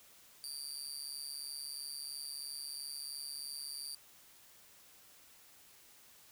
25% pulse tone with amplitude modulation, 4699 Hz, D8, in tune, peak -33 dBFS, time 0.44-3.95 s, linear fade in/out 0 ms, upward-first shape sine, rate 143 Hz, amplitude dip 100%, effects white hiss -61 dBFS RMS until 6.31 s

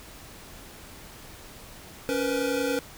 square tone cluster, 279.1 / 473.4 / 504 Hz, C#4 / A#4 / B4, +12 / +27 / +35 cents, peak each -30 dBFS, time 2.09-2.79 s, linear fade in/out 0 ms, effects pink hiss -46 dBFS RMS until 2.97 s

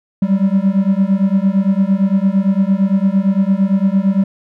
triangle beating tone pair, 190 / 198.8 Hz, F#3 / G3, +46 / +25 cents, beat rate 8.8 Hz, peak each -12 dBFS, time 0.22-4.24 s, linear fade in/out 5 ms, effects none

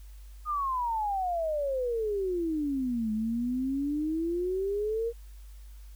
sine exponential two-way sweep, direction down then up, 1244.5 to 213.2 to 472.7 Hz, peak -27 dBFS, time 0.45-5.13 s, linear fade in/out 50 ms, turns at 3.12 s, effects added 50 Hz sine -44 dBFS peak until 5.95 s + white hiss -62 dBFS RMS until 5.95 s

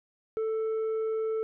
sine tone with tanh clipping, 441.5 Hz, A4, 6 cents sharp, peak -28 dBFS, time 0.37-1.43 s, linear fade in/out 0 ms, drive 4 dB, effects none

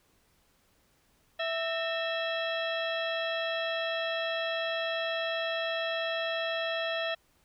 harmonic tone with a mistuned harmonic, 659.3 Hz, E5, in tune, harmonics 1 / 2 / 3 / 4 / 5 / 6 / 8, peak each -32 / -40 / -36 / -39 / -38 / -43 / -52 dBFS, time 1.39-7.15 s, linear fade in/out 10 ms, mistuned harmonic 3, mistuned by -140 cents, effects pink hiss -68 dBFS RMS until 7.44 s

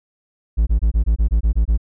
triangle tone bursts, 54.8 Hz, A1, 6 cents flat, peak -10 dBFS, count 10, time 0.57-1.777 s, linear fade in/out 20 ms, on 100 ms, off 23 ms, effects none

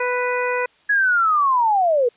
harmonic tone, 494.6 Hz, B4, 3 cents sharp, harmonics 1 / 2 / 3 / 4 / 5, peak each -22 / -25 / -27 / -28 / -29 dBFS, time 0-0.66 s, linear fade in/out 5 ms
sine linear sweep, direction down, 1692 to 460.2 Hz, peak -14 dBFS, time 0.89-2.09 s, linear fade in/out 10 ms
effects white hiss -56 dBFS RMS until 2.16 s + resampled to 8000 Hz

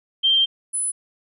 sine tone pair in turn, 3157 / 10023 Hz, G7 / D#9, +12 / +12 cents, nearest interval octave + minor sixth, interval 2000 cents, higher second, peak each -14 / -21 dBFS, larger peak first, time 0.23-0.46 / 0.73-0.92 s, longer first, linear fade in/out 20 ms, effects none

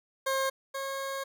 20% pulse tone pair in turn, 535 / 543.4 Hz, C5 / C#5, +38 / -35 cents, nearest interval unison, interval 27 cents, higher second, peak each -22 / -28 dBFS, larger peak first, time 0.26-0.5 / 0.74-1.24 s, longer second, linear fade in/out 10 ms, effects none

